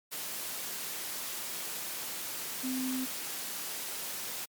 sine tone in noise, 258.5 Hz, C4, 21 cents flat, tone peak -31 dBFS, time 2.63-3.06 s, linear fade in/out 20 ms, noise white, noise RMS -38 dBFS, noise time 0.11-4.46 s, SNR +4 dB, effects high-pass 150 Hz 12 dB/octave + MP3 96 kbps

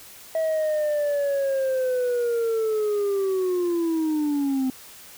sine linear sweep, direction down, 647 to 257.1 Hz, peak -18 dBFS, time 0.35-4.7 s, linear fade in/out 2 ms, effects tanh soft clip ceiling -20 dBFS + white hiss -45 dBFS RMS until 5.17 s

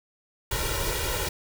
pink noise with comb filter, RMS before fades -28 dBFS, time 0.51-1.29 s, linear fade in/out 5 ms, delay 2.1 ms, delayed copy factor +1, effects none

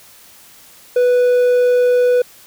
triangle tone, 493.5 Hz, B4, 1 cent flat, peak -8 dBFS, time 0.96-2.22 s, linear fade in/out 5 ms, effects white hiss -44 dBFS RMS until 2.46 s

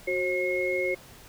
sine tone cluster, 368.5 / 536 / 2162 Hz, F#4 / C5 / C#7, -7 / +42 / -44 cents, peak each -29 dBFS, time 0.07-0.95 s, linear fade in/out 10 ms, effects pink hiss -50 dBFS RMS until 1.28 s

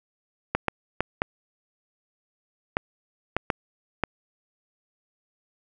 clicks, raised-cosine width 0.5 ms, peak -7 dBFS, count 8, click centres 0.55 / 0.683 / 1.006 / 1.219 / 2.769 / 3.366 / 3.502 / 4.037 s, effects none

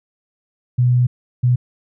sine tone bursts at uneven times, 123.8 Hz, B2, 5 cents sharp, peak -11 dBFS, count 2, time 0.78-1.07 / 1.43-1.56 s, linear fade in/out 10 ms, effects none

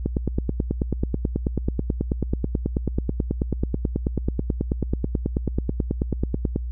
click train, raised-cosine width 3 ms, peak -9 dBFS, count 61, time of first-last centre 0.06-6.561 s, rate 9.23 Hz, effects added 60 Hz sine -26 dBFS peak until 6.71 s

